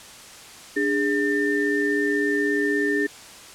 sine tone cluster, 293 / 409.4 / 1798 Hz, D4 / G#4 / A6, -4 / -25 / +37 cents, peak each -24 dBFS, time 0.76-3.07 s, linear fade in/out 10 ms, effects white hiss -43 dBFS RMS until 3.54 s + low-pass 9000 Hz 12 dB/octave

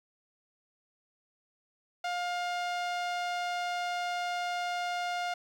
sawtooth tone, 708 Hz, F5, 23 cents sharp, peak -27 dBFS, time 2.04-5.34 s, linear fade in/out 5 ms, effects low-pass 5000 Hz 12 dB/octave + 10-bit

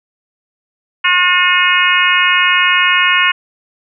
harmonic tone, 360 Hz, F#4, 47 cents flat, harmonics 3 / 4 / 5 / 6 / 7 / 8, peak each -16 / -16 / -16 / -16 / -16 / -16 dBFS, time 1.04-3.32 s, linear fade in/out 10 ms, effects none

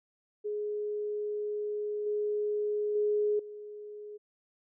sine tone with level steps, 418.4 Hz, G#4, 13 cents sharp, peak -31 / -28 / -25 / -41 dBFS, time 0.44-4.18 s, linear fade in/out 20 ms, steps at 2.06 / 2.95 / 3.39 s, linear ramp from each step 5 ms, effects none

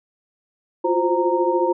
sine tone cluster, 346.4 / 360.3 / 522 / 927 Hz, F4 / F#4 / C5 / A#5, -14 / -46 / -4 / -10 cents, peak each -22 dBFS, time 0.84-1.73 s, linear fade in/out 10 ms, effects none

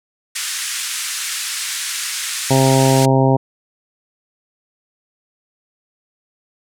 white band-pass noise, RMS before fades -24 dBFS, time 0.35-3.06 s, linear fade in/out 10 ms, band 1400 to 9800 Hz, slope 24 dB/octave
harmonic tone, 133.2 Hz, C3, 31 cents sharp, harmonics 1 / 2 / 3 / 4 / 5 / 6 / 7, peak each -14 / -17 / -19 / -20 / -21 / -22 / -22 dBFS, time 2.5-3.37 s, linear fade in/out 10 ms
effects none

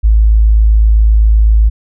sine tone, 53.9 Hz, A1, 35 cents flat, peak -4 dBFS, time 0.03-1.7 s, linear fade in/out 20 ms, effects none

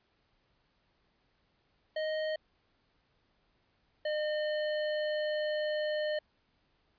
square tone pair in turn, 622.3 / 607.7 Hz, D#5 / D#5, 0 / -41 cents, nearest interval unison, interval 41 cents, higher first, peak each -32 / -31 dBFS, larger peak second, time 1.96-2.36 / 4.05-6.19 s, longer second, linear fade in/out 5 ms, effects pink hiss -73 dBFS RMS until 6.98 s + resampled to 11025 Hz

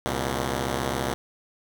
5% pulse tone pair together, 67.35 / 120 Hz, C#2 / B2, -49 / -49 cents, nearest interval minor seventh, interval 1000 cents, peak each -17 dBFS, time 0.06-1.14 s, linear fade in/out 0 ms, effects none

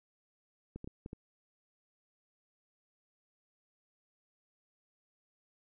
clicks, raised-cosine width 3 ms, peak -30 dBFS, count 5, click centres 0.76 / 0.844 / 0.875 / 1.061 / 1.131 s, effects none

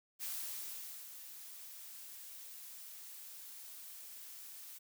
blue noise with ADSR envelope, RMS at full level -41 dBFS, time 0.19-4.79 s, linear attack 42 ms, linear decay 830 ms, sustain -10 dB, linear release 18 ms, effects none

